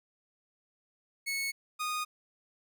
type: tone pair in turn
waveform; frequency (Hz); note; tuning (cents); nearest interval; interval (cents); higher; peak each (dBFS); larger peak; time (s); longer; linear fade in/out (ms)
sawtooth; 2202 / 1235.8; C#7 / D#6; -12 / -12; minor seventh; 1000; first; -28; neither; 1.26-1.52 / 1.79-2.05; neither; 20
effects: none